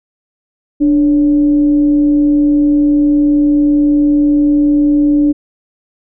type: tone with frequency modulation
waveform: sine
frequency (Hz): 293.7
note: D4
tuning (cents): 0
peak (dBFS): -7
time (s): 0.8-5.33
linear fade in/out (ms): 20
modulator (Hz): 264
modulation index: 0.21
effects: none